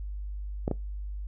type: clicks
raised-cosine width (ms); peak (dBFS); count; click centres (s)
2; -14; 2; 0.679 / 0.713
effects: noise-tail reverb RT60 0.2 s tail -21 dB re dry + added 50 Hz sine -33 dBFS peak until 1.27 s